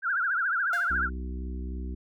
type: tone with vibrato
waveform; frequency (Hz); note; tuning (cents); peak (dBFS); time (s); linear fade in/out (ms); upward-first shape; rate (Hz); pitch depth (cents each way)
sine; 1480; F#6; 0; -24; 0.02-1.1; 50; triangle; 14; 200
type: tone with exponential decay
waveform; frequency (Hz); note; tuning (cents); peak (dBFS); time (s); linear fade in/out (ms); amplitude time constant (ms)
sawtooth; 698.5; F5; 0; -29; 0.73-1.06; 2; 70
type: harmonic tone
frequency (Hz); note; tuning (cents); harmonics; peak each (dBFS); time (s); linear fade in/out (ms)
63.4; B1; +46; 1 / 3 / 4 / 5 / 6; -32 / -42 / -44 / -46 / -48; 0.9-1.95; 10
effects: none